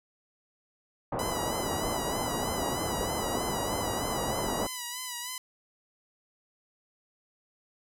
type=low-pass noise; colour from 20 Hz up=white; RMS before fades=-32 dBFS; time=1.12-4.67 s; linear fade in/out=5 ms; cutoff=1000 Hz; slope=24 dB/octave
type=tone with vibrato; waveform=5% pulse; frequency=987.8 Hz; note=B5; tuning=in tune; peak=-23 dBFS; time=1.19-5.38 s; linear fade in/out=2 ms; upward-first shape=sine; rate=3.2 Hz; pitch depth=54 cents each way
effects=none